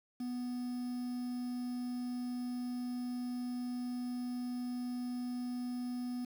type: tone with quantisation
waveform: triangle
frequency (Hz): 246.9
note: B3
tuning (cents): 0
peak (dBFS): -34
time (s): 0.2-6.25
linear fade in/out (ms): 5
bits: 9
effects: none